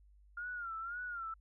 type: tone with vibrato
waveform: sine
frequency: 1396.9 Hz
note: F6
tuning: in tune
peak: -39 dBFS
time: 0.37-1.34 s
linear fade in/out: 5 ms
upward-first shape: sine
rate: 1.9 Hz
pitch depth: 100 cents each way
effects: added 50 Hz sine -60 dBFS peak until 1.4 s